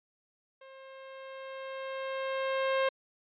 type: tone with level ramp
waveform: sawtooth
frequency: 533 Hz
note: C5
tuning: 32 cents sharp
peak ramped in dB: -46 to -21 dBFS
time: 0.61-2.89 s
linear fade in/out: 5 ms
effects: resampled to 8000 Hz